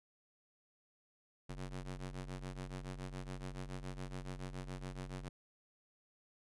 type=ring-modulated tone; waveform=sawtooth; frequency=92.5 Hz; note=F#2; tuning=in tune; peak=-36 dBFS; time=1.49-5.29 s; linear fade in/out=10 ms; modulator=49.8 Hz; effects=resampled to 24000 Hz